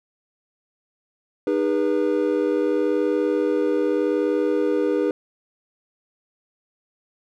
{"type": "tone cluster", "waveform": "triangle", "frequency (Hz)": [306.6, 405.5, 486.3], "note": ["D#4", "G#4", "B4"], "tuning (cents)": [-25, -41, -27], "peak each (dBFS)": -21, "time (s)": [1.47, 5.11], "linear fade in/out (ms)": 2, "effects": []}